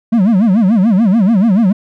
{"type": "tone with vibrato", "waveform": "triangle", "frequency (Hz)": 207.7, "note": "G#3", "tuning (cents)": 0, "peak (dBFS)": -5, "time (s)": [0.12, 1.73], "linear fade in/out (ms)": 10, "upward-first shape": "sine", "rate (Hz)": 6.9, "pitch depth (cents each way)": 240, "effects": []}